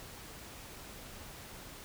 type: silence
effects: pink hiss -49 dBFS RMS until 1.84 s